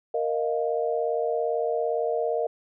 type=chord; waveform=sine; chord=Bb suspended fourth; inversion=none; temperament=just; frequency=466.2 / 621.6 / 699.2 Hz; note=Bb4 / Eb5 / F5; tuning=0 / -2 / +2 cents; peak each=-26 / -28 / -30 dBFS; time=0.14-2.47 s; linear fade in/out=5 ms; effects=none